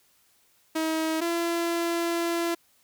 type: tone pair in turn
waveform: sawtooth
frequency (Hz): 318.9 / 338.9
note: D#4 / E4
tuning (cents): +43 / +48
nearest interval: minor second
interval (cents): 105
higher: second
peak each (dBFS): -21 / -21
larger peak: neither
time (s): 0.75-1.21 / 1.21-2.55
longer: second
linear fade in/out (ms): 10
effects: white hiss -64 dBFS RMS until 2.83 s